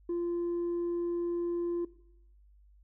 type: tone with tanh clipping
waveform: triangle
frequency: 345.3 Hz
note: F4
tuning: 20 cents flat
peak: -30 dBFS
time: 0.09-1.85 s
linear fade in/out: 5 ms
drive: 6 dB
effects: noise-tail reverb RT60 0.8 s tail -18 dB re dry + added 50 Hz sine -57 dBFS peak until 2.83 s